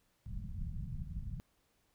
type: low-pass noise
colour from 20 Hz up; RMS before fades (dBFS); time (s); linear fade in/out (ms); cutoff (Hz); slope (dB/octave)
pink; -41; 0.26-1.4; 0; 190; 48
effects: pink hiss -75 dBFS RMS until 1.94 s